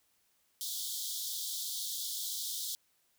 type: high-pass noise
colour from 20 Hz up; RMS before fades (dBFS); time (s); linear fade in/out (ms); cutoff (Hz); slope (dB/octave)
pink; -38; 0.61-2.75; 0; 3300; 96
effects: white hiss -73 dBFS RMS until 3.18 s